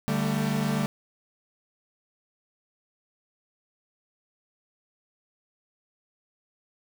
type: chord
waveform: 45% pulse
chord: D suspended fourth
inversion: none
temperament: equal with one note detuned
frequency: 146.83 / 196 / 223.5 Hz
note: D3 / G3 / A3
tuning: 0 / 0 / +27 cents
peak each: -29 dBFS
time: 0.08-0.86 s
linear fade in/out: 0 ms
effects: 8-bit